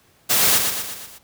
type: noise with echo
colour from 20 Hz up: white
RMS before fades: -17 dBFS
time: 0.29-0.59 s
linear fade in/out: 20 ms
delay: 120 ms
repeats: 5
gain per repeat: -5 dB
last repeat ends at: 1.19 s
effects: pink hiss -57 dBFS RMS until 1.23 s + high-pass 60 Hz 12 dB/octave